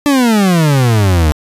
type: exponential sweep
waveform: 40% pulse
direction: down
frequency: 296 to 73.3 Hz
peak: -7 dBFS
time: 0.06-1.32 s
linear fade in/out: 0 ms
effects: resampled to 32000 Hz